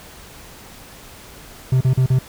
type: tone bursts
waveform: triangle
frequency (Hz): 129.4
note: C3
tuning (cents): -19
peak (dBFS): -10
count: 4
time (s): 1.72-2.189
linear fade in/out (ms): 5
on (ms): 88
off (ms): 39
effects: pink hiss -41 dBFS RMS until 2.28 s